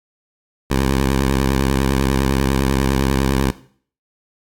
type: tone with vibrato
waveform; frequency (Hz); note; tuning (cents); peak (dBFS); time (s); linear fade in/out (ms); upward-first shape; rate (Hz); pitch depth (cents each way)
10% pulse; 67.1; C2; +44; -7; 0.7-3.51; 10; sine; 10; 70
effects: noise-tail reverb RT60 0.5 s tail -17 dB re dry + AAC 64 kbps